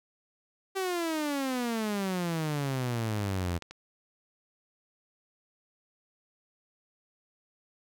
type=exponential sweep; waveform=sawtooth; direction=down; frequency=390.1 to 83.8 Hz; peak=-25 dBFS; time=0.75-3.59 s; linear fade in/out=20 ms
type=clicks; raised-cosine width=0.2 ms; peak=-26 dBFS; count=2; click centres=3.623 / 3.71 s
effects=none